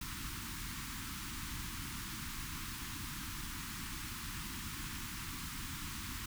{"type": "band-stop noise", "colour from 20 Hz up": "pink", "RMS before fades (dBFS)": -43, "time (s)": [0.01, 6.26], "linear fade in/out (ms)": 5, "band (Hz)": [320, 970], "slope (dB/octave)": 48, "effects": []}